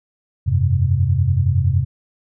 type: chord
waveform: sine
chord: F suspended second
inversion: none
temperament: equal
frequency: 87.31 / 98 / 130.81 Hz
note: F2 / G2 / C3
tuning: 0 / 0 / 0 cents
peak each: -18 dBFS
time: 0.46-1.85 s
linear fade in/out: 20 ms
effects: none